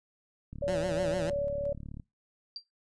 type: click train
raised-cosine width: 5 ms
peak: -30 dBFS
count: 54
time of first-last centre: 0.53-1.998 s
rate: 36.1 Hz
type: tone with tremolo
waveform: sine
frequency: 570 Hz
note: C#5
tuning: 48 cents sharp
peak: -28 dBFS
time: 0.62-1.73 s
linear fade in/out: 5 ms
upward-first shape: square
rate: 2.9 Hz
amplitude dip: 25%
type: tone with vibrato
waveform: 15% pulse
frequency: 170 Hz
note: F3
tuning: 46 cents flat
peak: -26 dBFS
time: 0.68-1.3 s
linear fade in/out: 0 ms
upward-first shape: sine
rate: 6.7 Hz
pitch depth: 140 cents each way
type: tone with exponential decay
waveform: sine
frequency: 4717 Hz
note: D8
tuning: 7 cents sharp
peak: -33 dBFS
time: 2.56-2.65 s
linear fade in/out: 1 ms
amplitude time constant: 18 ms
effects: noise-tail reverb RT60 0.2 s tail -23 dB re dry + resampled to 22050 Hz